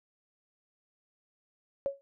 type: tone with exponential decay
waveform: sine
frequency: 554.4 Hz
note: C#5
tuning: in tune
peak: -24 dBFS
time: 1.86-2.01 s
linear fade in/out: 0 ms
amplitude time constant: 31 ms
effects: none